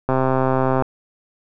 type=click train; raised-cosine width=1 ms; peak=-5 dBFS; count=97; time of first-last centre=0.09-0.823 s; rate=131 Hz; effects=none